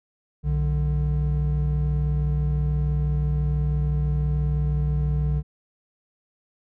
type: tone pair together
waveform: triangle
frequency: 62.39 / 148.4 Hz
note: B1 / D3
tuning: +18 / +18 cents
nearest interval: octave + minor third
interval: 1500 cents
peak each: -21 dBFS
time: 0.43-5.43 s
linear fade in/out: 50 ms
effects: none